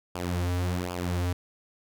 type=tone with flanger; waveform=sawtooth; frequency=89 Hz; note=F2; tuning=33 cents sharp; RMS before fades=-29 dBFS; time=0.15-1.33 s; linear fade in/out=5 ms; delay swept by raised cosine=0.5 to 5.6 ms; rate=1.3 Hz; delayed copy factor=-0.75; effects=none